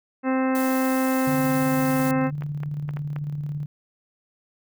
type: harmonic tone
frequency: 261.6 Hz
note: C4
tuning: in tune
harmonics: 1 / 2 / 3 / 4 / 5 / 6 / 7 / 8 / 10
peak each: -21 / -27 / -31 / -33 / -35 / -37 / -38 / -39 / -41 dBFS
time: 0.23-2.31 s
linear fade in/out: 50 ms
type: noise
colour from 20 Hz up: blue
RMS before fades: -35 dBFS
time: 0.55-2.11 s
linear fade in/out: 0 ms
type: tone with tremolo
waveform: sine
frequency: 146.83 Hz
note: D3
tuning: in tune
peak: -25 dBFS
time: 1.27-3.66 s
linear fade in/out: 5 ms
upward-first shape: square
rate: 18 Hz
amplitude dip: 35%
type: clicks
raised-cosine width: 0.5 ms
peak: -21 dBFS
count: 6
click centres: 1.997 / 2.422 / 2.634 / 2.891 / 2.97 / 3.163 s
effects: none